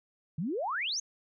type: exponential sweep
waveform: sine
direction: up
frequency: 143.4 to 6670 Hz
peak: -30 dBFS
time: 0.38-1 s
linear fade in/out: 5 ms
effects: none